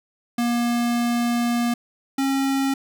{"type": "tone pair in turn", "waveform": "square", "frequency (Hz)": [238.1, 271.5], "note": ["A#3", "C#4"], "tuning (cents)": [37, -36], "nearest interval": "major second", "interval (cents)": 227, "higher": "second", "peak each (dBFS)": -20, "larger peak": "neither", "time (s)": [[0.38, 1.74], [2.18, 2.74]], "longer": "first", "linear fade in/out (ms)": 5, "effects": []}